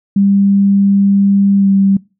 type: tone with pitch glide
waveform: sine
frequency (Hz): 198.5 to 195.65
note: G3 to G3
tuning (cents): +22 to -3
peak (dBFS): -7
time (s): 0.16-1.97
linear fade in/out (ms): 5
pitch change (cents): -25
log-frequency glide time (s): 1.57-1.68
effects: noise-tail reverb RT60 0.3 s tail -24 dB re dry